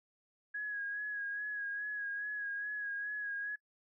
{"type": "tone with vibrato", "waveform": "sine", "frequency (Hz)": 1661.2, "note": "G#6", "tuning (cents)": 0, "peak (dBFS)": -36, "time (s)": [0.54, 3.56], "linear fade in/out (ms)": 10, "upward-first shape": "sine", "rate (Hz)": 2.4, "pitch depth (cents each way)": 34, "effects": ["noise-tail reverb RT60 0.1 s tail -26 dB re dry"]}